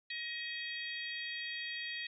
harmonic tone with a mistuned harmonic, 631 Hz, D#5, 24 cents sharp, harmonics 3 / 4 / 5 / 6 / 7, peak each -42 / -44 / -46 / -48 / -49 dBFS, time 0.1-2.07 s, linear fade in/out 5 ms, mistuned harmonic 5, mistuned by +61 cents, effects none

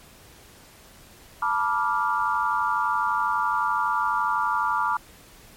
sine chord, B half-diminished seventh, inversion third, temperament equal with one note detuned, 880 / 971.9 / 1174.7 / 1396.9 Hz, A5 / B5 / D6 / F6, 0 / -28 / 0 / 0 cents, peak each -28 / -26 / -25 / -28 dBFS, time 1.42-4.97 s, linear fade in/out 5 ms, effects pink hiss -50 dBFS RMS until 5.56 s + MP3 64 kbps

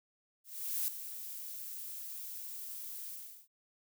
violet noise with ADSR envelope, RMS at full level -33 dBFS, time 0.44-3.48 s, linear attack 440 ms, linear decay 4 ms, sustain -11 dB, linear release 380 ms, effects none

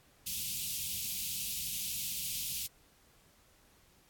white band-stop noise, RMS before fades -37 dBFS, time 0.26-2.67 s, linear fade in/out 10 ms, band 210 to 2500 Hz, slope 48 dB/octave, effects pink hiss -65 dBFS RMS until 4.09 s + AAC 64 kbps

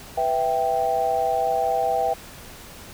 sine chord, E minor, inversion second, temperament equal, 493.9 / 659.3 / 784 Hz, B4 / E5 / G5, 0 / 0 / 0 cents, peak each -27 / -24 / -22 dBFS, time 0.17-2.14 s, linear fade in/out 10 ms, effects pink hiss -42 dBFS RMS until 2.93 s

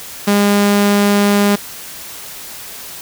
sawtooth tone, 203.4 Hz, G#3, 36 cents flat, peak -6 dBFS, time 0.27-1.56 s, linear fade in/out 10 ms, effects white hiss -31 dBFS RMS until 3.01 s

